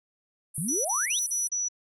pink band-pass noise, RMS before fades -35 dBFS, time 0.54-1.49 s, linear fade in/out 20 ms, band 9200 to 11000 Hz, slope 96 dB/octave
sine exponential sweep, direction up, 138.7 to 3951 Hz, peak -29 dBFS, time 0.58-1.19 s, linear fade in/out 0 ms
sine tone bursts, 5900 Hz, F#8, 6 cents flat, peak -26 dBFS, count 5, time 0.68-1.686 s, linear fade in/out 10 ms, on 170 ms, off 39 ms
violet noise with exponential decay, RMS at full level -41 dBFS, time 1.22-1.31 s, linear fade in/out 1 ms, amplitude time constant 18 ms
effects none

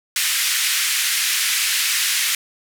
pink band-pass noise, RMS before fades -20 dBFS, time 0.16-2.35 s, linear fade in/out 2 ms, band 1800 to 14000 Hz, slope 24 dB/octave, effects none

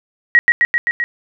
sine tone with echo, 1902 Hz, A#6, 34 cents sharp, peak -5 dBFS, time 0.35-0.39 s, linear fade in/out 0 ms, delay 130 ms, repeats 5, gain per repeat -2 dB, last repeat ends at 1.04 s, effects none

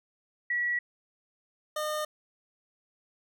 sine / 25% pulse tone pair in turn, 1933 / 608.9 Hz, B6 / D#5, -38 / -38 cents, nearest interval octave + minor sixth, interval 2000 cents, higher first, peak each -26 dBFS, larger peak neither, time 0.5-0.79 / 1.76-2.05 s, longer neither, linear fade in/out 5 ms, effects none

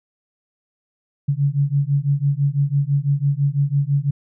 sine beating tone pair, 138.59 / 144.59 Hz, C#3 / D3, 0 / -27 cents, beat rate 6 Hz, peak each -19 / -19 dBFS, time 1.28-4.11 s, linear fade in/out 10 ms, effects none

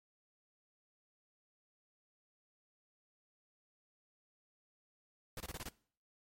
pink noise bursts, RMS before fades -44 dBFS, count 6, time 5.37-5.688 s, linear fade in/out 2 ms, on 33 ms, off 24 ms, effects noise-tail reverb RT60 0.5 s tail -21 dB re dry + MP3 64 kbps

